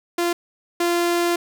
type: tone pair in turn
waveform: sawtooth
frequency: 345.6 / 345.6 Hz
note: F4 / F4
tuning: -18 / -18 cents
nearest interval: unison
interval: 0 cents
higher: neither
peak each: -15 / -14 dBFS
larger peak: second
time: 0.18-0.33 / 0.8-1.36 s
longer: second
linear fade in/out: 5 ms
effects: none